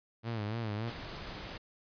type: tone with vibrato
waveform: sawtooth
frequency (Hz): 110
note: A2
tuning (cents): 0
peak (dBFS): -30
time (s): 0.23-0.93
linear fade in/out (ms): 50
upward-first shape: sine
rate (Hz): 3.5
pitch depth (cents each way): 110
type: noise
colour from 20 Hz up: pink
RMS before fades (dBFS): -43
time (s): 0.87-1.58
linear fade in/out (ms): 10
effects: resampled to 11025 Hz